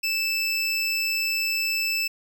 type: tone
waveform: 25% pulse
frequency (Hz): 2637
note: E7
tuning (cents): 0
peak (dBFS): -19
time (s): 0.03-2.08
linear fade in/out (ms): 10
effects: none